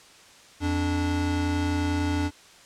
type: tone pair together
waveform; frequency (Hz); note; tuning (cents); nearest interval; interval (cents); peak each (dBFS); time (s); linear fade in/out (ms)
square; 86.62 / 291; F2 / D4; -14 / -16; octave + major sixth; 2098; -27; 0.6-2.31; 50
effects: white hiss -51 dBFS RMS until 2.65 s + low-pass 7000 Hz 12 dB/octave